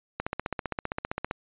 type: click train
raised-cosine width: 0.5 ms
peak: -14 dBFS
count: 18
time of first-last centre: 0.2-1.311 s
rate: 15.3 Hz
effects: resampled to 8000 Hz